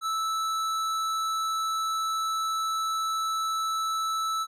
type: tone with hard clipping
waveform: triangle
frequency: 1313 Hz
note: E6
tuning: 7 cents flat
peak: -28 dBFS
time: 0.01-4.47 s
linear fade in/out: 50 ms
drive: 18 dB
effects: none